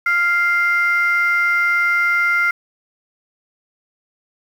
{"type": "tone pair together", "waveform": "sine", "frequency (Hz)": [1396.9, 2093], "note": ["F6", "C7"], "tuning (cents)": [0, 0], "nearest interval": "perfect fifth", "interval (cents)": 700, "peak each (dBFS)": [-15, -16], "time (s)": [0.06, 2.51], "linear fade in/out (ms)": 5, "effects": ["tanh soft clip ceiling -8 dBFS", "7-bit"]}